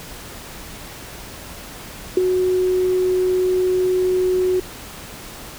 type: tone with ADSR envelope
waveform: sine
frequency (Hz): 368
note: F#4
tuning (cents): -9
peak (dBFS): -9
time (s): 2.17-4.6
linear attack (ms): 3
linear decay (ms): 18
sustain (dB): -6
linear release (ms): 5
effects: pink hiss -36 dBFS RMS until 5.58 s